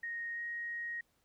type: tone with pitch glide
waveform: sine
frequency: 1864.7 to 1878.8 Hz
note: A#6 to A#6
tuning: 0 to +13 cents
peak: -37 dBFS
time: 0.03-1.01 s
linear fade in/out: 5 ms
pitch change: +13 cents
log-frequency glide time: 0.34-0.4 s
effects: pink hiss -75 dBFS RMS until 1.24 s